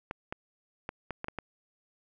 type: clicks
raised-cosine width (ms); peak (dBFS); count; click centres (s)
0.5; -20; 7; 0.111 / 0.325 / 0.891 / 1.107 / 1.244 / 1.284 / 1.387
effects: none